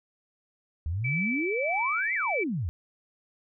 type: exponential two-way sweep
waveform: sine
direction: up then down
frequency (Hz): 74 to 2152 to 74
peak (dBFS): -27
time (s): 0.86-2.69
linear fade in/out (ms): 0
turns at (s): 2.14
type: tone with tremolo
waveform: sine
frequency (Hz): 2311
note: D7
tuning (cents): -28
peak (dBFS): -27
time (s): 1.04-2.44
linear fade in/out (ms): 10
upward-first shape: sine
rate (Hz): 1.6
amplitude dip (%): 30
effects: none